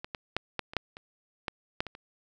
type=clicks; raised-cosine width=0.3 ms; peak=-22 / -19 / -11 / -14 / -26 / -10 / -27 / -15 / -12 / -23 / -29 dBFS; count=11; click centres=0.045 / 0.148 / 0.366 / 0.593 / 0.735 / 0.767 / 0.969 / 1.482 / 1.805 / 1.867 / 1.951 s; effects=none